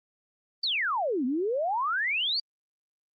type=exponential two-way sweep; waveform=sine; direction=down then up; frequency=4744 to 240 to 4744 Hz; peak=-25 dBFS; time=0.63-2.4 s; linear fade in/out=5 ms; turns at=1.25 s; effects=Opus 24 kbps